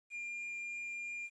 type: tone with quantisation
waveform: triangle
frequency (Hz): 2401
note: D7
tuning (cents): +38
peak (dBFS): -38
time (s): 0.1-1.3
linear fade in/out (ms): 50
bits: 11
effects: resampled to 24000 Hz